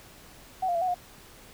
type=tone with pitch steps; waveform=sine; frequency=752 / 700 / 675 / 739 / 715 Hz; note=F#5 / F5 / E5 / F#5 / F5; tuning=+28 / +4 / +41 / -2 / +41 cents; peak=-24 dBFS; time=0.62-0.945 s; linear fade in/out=10 ms; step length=65 ms; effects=pink hiss -51 dBFS RMS until 1.53 s